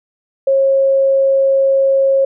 sine tone, 542 Hz, C#5, 39 cents flat, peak -9 dBFS, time 0.47-2.25 s, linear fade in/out 5 ms, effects none

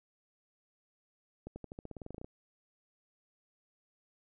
accelerating click train, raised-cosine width 2 ms, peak -30 dBFS, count 15, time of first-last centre 1.47-2.245 s, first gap 90 ms, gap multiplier 0.92, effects none

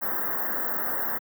white band-stop noise, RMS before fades -28 dBFS, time 0.01-1.19 s, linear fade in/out 20 ms, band 1900 to 14000 Hz, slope 96 dB/octave, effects high-pass 200 Hz 12 dB/octave

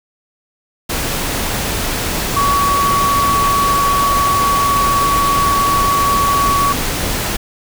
sine tone in noise, 1128 Hz, C#6, 30 cents sharp, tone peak -12 dBFS, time 2.36-6.73 s, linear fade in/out 10 ms, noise pink, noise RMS -19 dBFS, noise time 0.89-7.37 s, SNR +4 dB, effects none

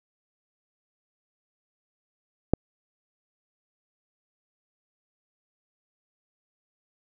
click, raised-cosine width 2 ms, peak -5 dBFS, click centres 2.536 s, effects none

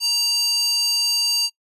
square tone with high-pass filter, 932.3 Hz, A#5, in tune, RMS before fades -20 dBFS, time 0-1.5 s, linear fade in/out 50 ms, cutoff 4300 Hz, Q 3.9, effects noise-tail reverb RT60 0.1 s tail -24 dB re dry + resampled to 32000 Hz

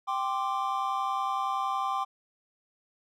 triangle chord, G suspended fourth, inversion none, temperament just, 784 / 1045.3 / 1176 Hz, G5 / C6 / D6, 0 / -2 / +2 cents, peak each -30 dBFS, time 0.07-2.05 s, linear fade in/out 20 ms, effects none

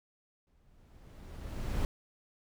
brown noise with exponential growth, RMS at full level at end -30 dBFS, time 0.47-1.85 s, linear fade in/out 1 ms, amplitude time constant 300 ms, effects none

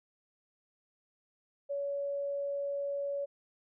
sine tone, 564 Hz, C#5, 30 cents sharp, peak -32 dBFS, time 1.69-3.26 s, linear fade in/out 20 ms, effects none

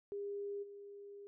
sine tone with level steps, 404.1 Hz, G#4, 47 cents flat, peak -39 / -49 dBFS, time 0.12-1.27 s, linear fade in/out 0 ms, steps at 0.62 s, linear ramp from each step 20 ms, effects none

